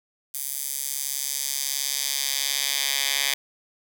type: tone with high-pass filter sweep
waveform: 10% pulse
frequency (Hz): 138.59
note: C#3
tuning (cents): 0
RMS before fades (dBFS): -27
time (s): 0.34-3.34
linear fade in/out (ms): 5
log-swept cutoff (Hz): 9700 to 2700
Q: 1
effects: none